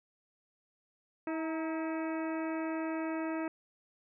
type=harmonic tone with a mistuned harmonic; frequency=321.5 Hz; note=E4; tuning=43 cents flat; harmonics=1 / 2 / 3 / 4 / 5 / 6 / 7 / 8; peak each=-34 / -40 / -44 / -46 / -48 / -50 / -51 / -52 dBFS; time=1.27-3.48 s; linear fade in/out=2 ms; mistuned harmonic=3; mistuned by=-49 cents; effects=none